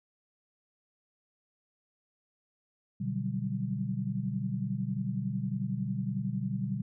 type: chord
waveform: sine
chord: G major seventh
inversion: first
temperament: equal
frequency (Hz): 123.47 / 146.83 / 185 / 196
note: B2 / D3 / F#3 / G3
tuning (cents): 0 / 0 / 0 / 0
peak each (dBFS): -35 / -37 / -37 / -34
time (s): 3-6.82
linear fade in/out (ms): 10
effects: none